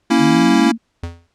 square chord, A# diminished, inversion none, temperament equal, 233.1 / 277.2 / 329.6 Hz, A#3 / C#4 / E4, 0 / 0 / 0 cents, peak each -16 dBFS, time 0.1-0.72 s, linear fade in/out 10 ms
sine exponential sweep, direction up, 145.2 to 233.1 Hz, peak -18 dBFS, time 0.18-0.78 s, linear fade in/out 50 ms
square tone with exponential decay, 85 Hz, F2, 46 cents flat, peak -21 dBFS, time 1.03-1.27 s, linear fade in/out 5 ms, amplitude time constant 52 ms
effects pink hiss -66 dBFS RMS until 1.34 s + low-pass 7000 Hz 12 dB/octave

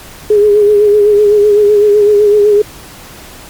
sine tone with vibrato, 415.3 Hz, G#4, in tune, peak -4 dBFS, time 0.3-2.62 s, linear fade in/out 5 ms, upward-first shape sine, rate 7.9 Hz, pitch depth 41 cents each way, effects pink hiss -33 dBFS RMS until 3.49 s + Opus 48 kbps

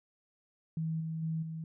sine tone with level steps, 160.9 Hz, E3, 42 cents flat, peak -31 / -34 / -31 / -37 dBFS, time 0.77-1.64 s, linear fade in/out 2 ms, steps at 1 / 1.22 / 1.42 s, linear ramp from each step 10 ms, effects none

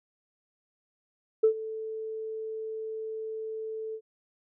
sine tone with ADSR envelope, 440 Hz, A4, in tune, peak -15 dBFS, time 1.43-4.01 s, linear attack 11 ms, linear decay 90 ms, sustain -18 dB, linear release 67 ms, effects tanh soft clip ceiling -12 dBFS

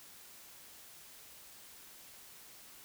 silence, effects white hiss -55 dBFS RMS until 2.84 s

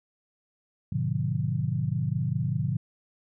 sine chord, G# diminished seventh, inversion none, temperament just, 103.83 / 124.59 / 149.51 / 179.41 Hz, G#2 / B2 / D3 / F3, 0 / +16 / +31 / +47 cents, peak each -32 / -29 / -29 / -33 dBFS, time 0.92-2.77 s, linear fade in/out 5 ms, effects none

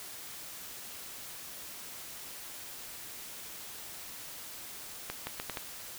accelerating click train, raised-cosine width 0.3 ms, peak -19 dBFS, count 5, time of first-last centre 5.1-5.572 s, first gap 170 ms, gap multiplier 0.76, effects white hiss -45 dBFS RMS until 5.98 s

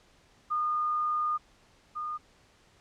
sine tone pair in turn, 1221 / 1221 Hz, D#6 / D#6, -33 / -33 cents, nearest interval unison, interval 0 cents, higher neither, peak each -26 / -32 dBFS, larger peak first, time 0.5-1.38 / 1.95-2.18 s, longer first, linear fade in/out 20 ms, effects pink hiss -62 dBFS RMS until 2.8 s + low-pass 7000 Hz 12 dB/octave

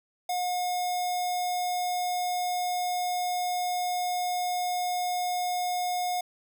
square tone with notch filter, 720 Hz, F#5, 47 cents flat, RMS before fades -29 dBFS, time 0.29-6.21 s, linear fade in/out 5 ms, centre 1600 Hz, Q 0.84, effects none

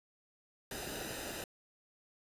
pink noise with comb filter, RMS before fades -42 dBFS, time 0.71-1.44 s, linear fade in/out 2 ms, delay 0.9 ms, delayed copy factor -0.65, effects resampled to 32000 Hz

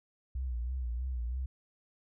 sine tone with vibrato, 61.74 Hz, B1, in tune, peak -32 dBFS, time 0.35-1.46 s, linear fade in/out 5 ms, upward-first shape sine, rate 3.1 Hz, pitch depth 94 cents each way, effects none

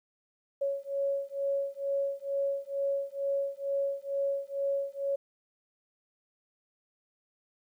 sine beating tone pair, 554.4 / 556.6 Hz, C#5 / C#5, 0 / +7 cents, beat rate 2.2 Hz, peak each -32 / -32 dBFS, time 0.61-5.16 s, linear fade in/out 10 ms, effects 11-bit

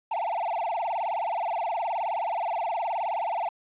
triangle tone with vibrato, 784 Hz, G5, in tune, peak -24 dBFS, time 0.11-3.49 s, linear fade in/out 5 ms, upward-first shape sine, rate 19 Hz, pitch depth 290 cents each way, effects resampled to 8000 Hz + 9-bit

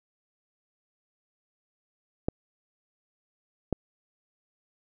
clicks, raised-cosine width 2 ms, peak -12 dBFS, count 2, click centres 2.285 / 3.727 s, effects none

